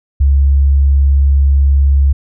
sine tone, 69.3 Hz, C#2, in tune, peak -6 dBFS, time 0.2-2.13 s, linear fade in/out 10 ms, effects none

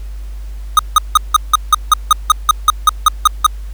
square tone bursts, 1244.5 Hz, D#6, in tune, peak -4 dBFS, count 15, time 0.77-3.465 s, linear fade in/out 2 ms, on 21 ms, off 170 ms, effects added 50 Hz sine -23 dBFS peak until 3.73 s + pink hiss -46 dBFS RMS until 3.73 s

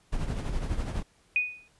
brown noise with tremolo, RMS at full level -28 dBFS, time 0.12-1.03 s, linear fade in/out 10 ms, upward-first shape sine, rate 12 Hz, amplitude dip 55%
sine tone with exponential decay, 2481 Hz, D#7, 6 cents flat, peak -19 dBFS, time 1.36-1.68 s, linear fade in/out 1 ms, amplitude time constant 68 ms
effects pink hiss -64 dBFS RMS until 1.79 s + resampled to 24000 Hz

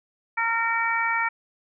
harmonic tone, 458.7 Hz, A#4, 28 cents flat, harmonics 2 / 3 / 4 / 5, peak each -27 / -27 / -27 / -27 dBFS, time 0.37-1.29 s, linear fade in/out 10 ms, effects none

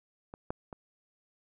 clicks, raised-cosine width 1 ms, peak -29 / -19 / -28 dBFS, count 3, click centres 0.339 / 0.505 / 0.728 s, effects none

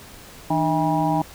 harmonic tone with a mistuned harmonic, 160.9 Hz, E3, 42 cents flat, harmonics 1 / 2 / 4 / 5 / 6, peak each -24 / -23 / -28 / -23 / -26 dBFS, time 0.5-1.22 s, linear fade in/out 5 ms, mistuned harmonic 2, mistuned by -110 cents, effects pink hiss -43 dBFS RMS until 1.34 s

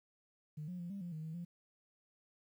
sine tone with pitch steps, 151.8 / 179.7 / 173.3 / 198.6 / 174.4 / 156.7 / 159.6 / 173.1 Hz, D#3 / F3 / F3 / G3 / F3 / D#3 / D#3 / F3, -42 / +50 / -13 / +23 / -2 / +13 / +44 / -15 cents, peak -40 dBFS, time 0.57-1.45 s, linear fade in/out 10 ms, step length 110 ms, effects tanh soft clip ceiling -37 dBFS + 12-bit

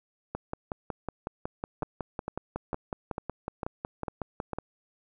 two click trains, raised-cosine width 1 ms, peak -18 / -18 dBFS, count 7 / 24, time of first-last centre 1.83-4.533 / 0.35-4.586 s, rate 2.22 / 5.43 Hz, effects none

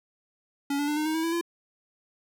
square tone with pitch steps, 281.6 / 289.3 / 297.3 / 305.5 / 313.9 / 322.5 / 331.4 / 340.5 Hz, C#4 / D4 / D4 / D#4 / D#4 / E4 / E4 / F4, +27 / -26 / +21 / -32 / +15 / -38 / +9 / -44 cents, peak -26 dBFS, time 0.7-1.412 s, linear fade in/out 5 ms, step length 89 ms, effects none

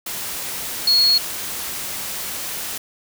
sine tone in noise, 4325 Hz, C#8, 43 cents flat, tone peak -12 dBFS, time 0.87-1.18 s, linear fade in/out 5 ms, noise white, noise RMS -28 dBFS, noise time 0.06-2.78 s, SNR +13 dB, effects none

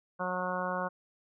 harmonic tone, 182.1 Hz, F#3, 27 cents flat, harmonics 1 / 2 / 3 / 4 / 5 / 6 / 7 / 8, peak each -39 / -45 / -36 / -40 / -39 / -37 / -42 / -39 dBFS, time 0.19-0.89 s, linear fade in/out 20 ms, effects none

